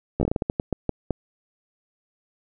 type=slowing click train; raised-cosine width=2 ms; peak=-9 dBFS; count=13; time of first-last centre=0.2-1.107 s; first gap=13 ms; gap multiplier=1.29; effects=none